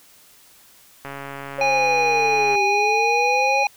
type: click train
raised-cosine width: 0.5 ms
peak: -18 dBFS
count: 210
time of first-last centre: 1.05-2.554 s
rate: 139 Hz
type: linear two-way sweep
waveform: sine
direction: down then up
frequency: 554.4 to 389.1 to 554.4 Hz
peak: -22 dBFS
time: 1.58-3.64 s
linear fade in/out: 10 ms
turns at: 2.64 s
type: harmonic tone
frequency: 822 Hz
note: G#5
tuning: 18 cents flat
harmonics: 1 / 3 / 5 / 7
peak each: -19 / -20 / -33 / -36 dBFS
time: 1.61-3.67 s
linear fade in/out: 2 ms
effects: white hiss -51 dBFS RMS until 3.76 s